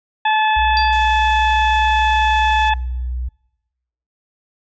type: harmonic tone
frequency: 865 Hz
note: A5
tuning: 30 cents flat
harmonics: 1 / 2 / 3 / 4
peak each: -14 / -20 / -24 / -26 dBFS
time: 0.25-2.74 s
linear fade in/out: 5 ms
type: tone with pitch glide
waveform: sine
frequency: 61.2 to 61.8 Hz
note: B1 to B1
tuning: -15 to +2 cents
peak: -20 dBFS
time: 0.56-3.29 s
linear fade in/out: 10 ms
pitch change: +17 cents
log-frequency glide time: 1.16-1.67 s
type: tone with exponential decay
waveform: sine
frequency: 4699 Hz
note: D8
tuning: in tune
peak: -17 dBFS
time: 0.77-1.03 s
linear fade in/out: 0 ms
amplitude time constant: 56 ms
type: noise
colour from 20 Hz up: blue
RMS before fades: -32 dBFS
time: 0.92-2.7 s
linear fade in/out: 10 ms
effects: noise-tail reverb RT60 1.0 s tail -26 dB re dry + resampled to 16000 Hz